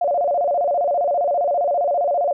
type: tone with vibrato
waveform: sine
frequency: 634 Hz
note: D#5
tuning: 32 cents sharp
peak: -16 dBFS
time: 0.01-2.33 s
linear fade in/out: 5 ms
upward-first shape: square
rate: 15 Hz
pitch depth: 180 cents each way
effects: none